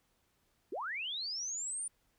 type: linear sweep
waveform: sine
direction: up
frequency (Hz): 293.7 to 9360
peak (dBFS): -36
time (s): 0.72-1.88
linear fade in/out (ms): 5
effects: pink hiss -75 dBFS RMS until 2.18 s